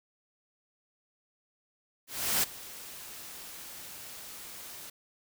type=noise with ADSR envelope; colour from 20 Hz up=white; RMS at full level=-26 dBFS; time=2.07-4.9 s; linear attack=360 ms; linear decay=16 ms; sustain=-19 dB; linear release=6 ms; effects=none